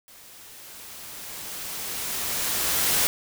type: noise with level ramp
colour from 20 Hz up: white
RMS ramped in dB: -49 to -21 dBFS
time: 0.08-3.07 s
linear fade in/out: 0 ms
effects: none